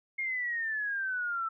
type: exponential sweep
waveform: sine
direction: down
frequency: 2152 to 1318.5 Hz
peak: -30 dBFS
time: 0.18-1.49 s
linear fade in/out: 10 ms
effects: none